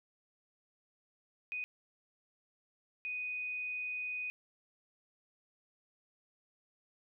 sine tone bursts at uneven times, 2489 Hz, D#7, in tune, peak -36 dBFS, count 2, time 1.52-1.64 / 3.05-4.3 s, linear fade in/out 0 ms, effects none

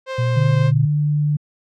sawtooth tone with vibrato, 523.3 Hz, C5, in tune, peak -20 dBFS, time 0.06-0.72 s, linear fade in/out 50 ms, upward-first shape sine, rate 5.2 Hz, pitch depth 10 cents each way
sine tone, 120 Hz, B2, 49 cents flat, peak -16 dBFS, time 0.18-0.86 s, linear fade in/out 10 ms
sine tone with pitch glide, 146 to 148.29 Hz, D3 to D3, -10 to +17 cents, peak -15 dBFS, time 0.36-1.37 s, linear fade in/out 10 ms, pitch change +27 cents, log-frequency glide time 0.76-0.83 s
effects low-pass 4000 Hz 12 dB/octave

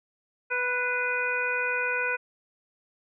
harmonic tone with a mistuned harmonic, 493.9 Hz, B4, in tune, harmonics 1 / 2 / 3 / 4 / 5, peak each -33 / -35 / -28 / -37 / -30 dBFS, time 0.5-2.17 s, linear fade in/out 20 ms, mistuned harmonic 4, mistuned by +43 cents, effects none

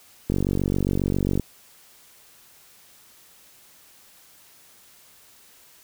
click train, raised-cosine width 3 ms, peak -10 dBFS, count 53, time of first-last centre 0.3-1.397 s, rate 47.4 Hz, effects white hiss -53 dBFS RMS until 5.83 s

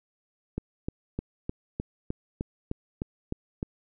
click train, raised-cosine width 3 ms, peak -17 dBFS, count 11, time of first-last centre 0.58-3.629 s, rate 3.28 Hz, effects none

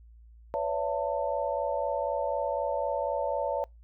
sine tone cluster, 506 / 570 / 668 / 895 Hz, B4 / C#5 / E5 / A5, +42 / +48 / +23 / +29 cents, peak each -35 / -30 / -34 / -33 dBFS, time 0.54-3.64 s, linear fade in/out 0 ms, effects noise-tail reverb RT60 0.2 s tail -26 dB re dry + added 57 Hz sine -50 dBFS peak until 3.83 s

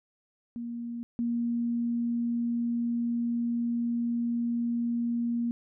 sine tone pair in turn, 236 / 236 Hz, A#3 / A#3, +22 / +22 cents, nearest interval unison, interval 0 cents, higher neither, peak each -33 / -26 dBFS, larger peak second, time 0.56-1.03 / 1.19-5.51 s, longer second, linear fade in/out 0 ms, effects none

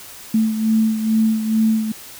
sine beating tone pair, 220 / 222.3 Hz, A3 / A3, 0 / +18 cents, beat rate 2.3 Hz, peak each -15 / -22 dBFS, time 0.34-1.92 s, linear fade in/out 5 ms, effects white hiss -38 dBFS RMS until 2.19 s

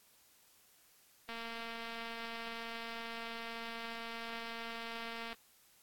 click train, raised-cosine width 0.3 ms, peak -28 dBFS, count 930, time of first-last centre 1.29-5.329 s, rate 230 Hz, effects white hiss -66 dBFS RMS until 5.82 s + AAC 64 kbps

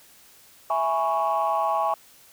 sine chord, C# minor seventh, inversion first, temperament equal, 659.3 / 830.6 / 987.8 / 1108.7 Hz, E5 / G#5 / B5 / C#6, 0 / 0 / 0 / 0 cents, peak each -26 / -24 / -30 / -25 dBFS, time 0.7-1.94 s, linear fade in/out 2 ms, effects tanh soft clip ceiling -14 dBFS + white hiss -53 dBFS RMS until 2.32 s

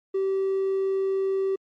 triangle tone, 386.2 Hz, G4, 26 cents flat, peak -19 dBFS, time 0.14-1.56 s, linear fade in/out 10 ms, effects tanh soft clip ceiling -17 dBFS + MP3 48 kbps

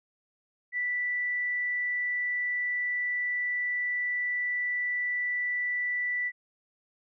sine tone, 1970 Hz, B6, 5 cents flat, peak -27 dBFS, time 0.72-6.32 s, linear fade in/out 50 ms, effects none

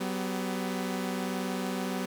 sawtooth tone cluster, 188.7 / 249.3 / 399 Hz, F#3 / B3 / G4, +34 / +16 / +31 cents, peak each -29 / -30 / -38 dBFS, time 0-2.06 s, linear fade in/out 10 ms, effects none

